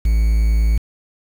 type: tone with quantisation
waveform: triangle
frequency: 54.9 Hz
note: A1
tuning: 3 cents flat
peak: -10 dBFS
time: 0.05-0.78 s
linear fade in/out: 5 ms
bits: 6
effects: none